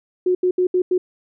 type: tone bursts at uneven times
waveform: sine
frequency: 364.3 Hz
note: F#4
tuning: 27 cents flat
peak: -14 dBFS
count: 5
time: 0.26-0.35 / 0.43-0.51 / 0.58-0.67 / 0.74-0.82 / 0.91-0.98 s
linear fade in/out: 5 ms
effects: none